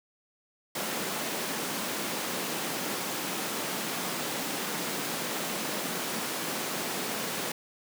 pink high-pass noise, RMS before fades -33 dBFS, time 0.75-7.52 s, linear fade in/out 5 ms, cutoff 180 Hz, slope 24 dB/octave, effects none

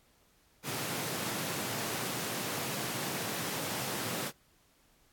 pink high-pass noise, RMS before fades -36 dBFS, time 0.63-4.32 s, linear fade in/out 50 ms, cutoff 110 Hz, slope 48 dB/octave, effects pink hiss -67 dBFS RMS until 5.12 s + AAC 64 kbps

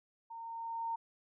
sine tone with level ramp, 917 Hz, A#5, 29 cents flat, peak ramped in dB -44 to -33 dBFS, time 0.3-0.96 s, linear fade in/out 10 ms, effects none

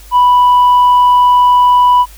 sine tone with tanh clipping, 987 Hz, B5, 1 cent flat, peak -5 dBFS, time 0.11-2.06 s, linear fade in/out 50 ms, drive 1 dB, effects added 50 Hz sine -34 dBFS peak until 2.17 s + white hiss -40 dBFS RMS until 2.17 s

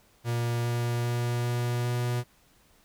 45% pulse tone with pitch steps, 118.6 / 119.36 / 120.12 / 120.88 / 121.65 Hz, A#2 / A#2 / B2 / B2 / B2, +30 / +41 / -48 / -37 / -26 cents, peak -26 dBFS, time 0.24-2.24 s, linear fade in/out 50 ms, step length 400 ms, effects pink hiss -62 dBFS RMS until 2.84 s

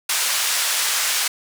white band-pass noise, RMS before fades -21 dBFS, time 0.09-1.28 s, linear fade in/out 5 ms, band 940 to 9300 Hz, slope 12 dB/octave, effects none

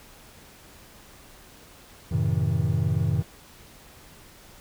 triangle chord, F# diminished seventh, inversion none, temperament just, 92.5 / 111 / 133.2 / 159.84 Hz, F#2 / A2 / C3 / Eb3, 0 / +16 / +31 / +47 cents, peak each -25 dBFS, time 2.11-3.23 s, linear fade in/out 10 ms, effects pink hiss -50 dBFS RMS until 4.6 s

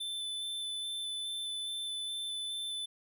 square tone with vibrato, 3523 Hz, A7, 1 cent sharp, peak -36 dBFS, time 0-2.86 s, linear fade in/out 10 ms, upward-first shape square, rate 2.4 Hz, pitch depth 8 cents each way, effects none

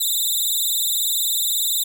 10% pulse tone with vibrato, 3770 Hz, A#7, 19 cents sharp, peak -12 dBFS, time 0-1.84 s, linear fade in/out 10 ms, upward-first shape sine, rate 20 Hz, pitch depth 120 cents each way, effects none

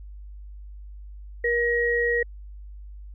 sine tone pair together, 474 / 1896 Hz, A#4 / A#6, +29 / +29 cents, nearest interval 2 octaves, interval 2400 cents, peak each -23 dBFS, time 1.44-2.23 s, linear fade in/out 5 ms, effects added 50 Hz sine -38 dBFS peak until 3.14 s

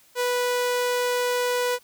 sawtooth tone, 492.1 Hz, B4, 6 cents flat, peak -18 dBFS, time 0.15-1.79 s, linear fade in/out 50 ms, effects white hiss -57 dBFS RMS until 1.83 s

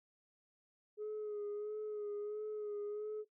sine tone with vibrato, 419.9 Hz, G#4, 19 cents sharp, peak -37 dBFS, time 0.97-3.25 s, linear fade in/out 50 ms, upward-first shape sine, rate 1.5 Hz, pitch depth 33 cents each way, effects noise-tail reverb RT60 0.1 s tail -17 dB re dry + tanh soft clip ceiling -37 dBFS

